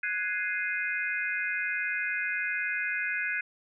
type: chord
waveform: sine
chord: Ab dominant seventh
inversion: third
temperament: equal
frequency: 1480 / 1661.2 / 2093 / 2489 Hz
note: Gb6 / Ab6 / C7 / Eb7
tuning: 0 / 0 / 0 / 0 cents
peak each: -34 / -33 / -34 / -34 dBFS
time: 0.03-3.41 s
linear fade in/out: 5 ms
effects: none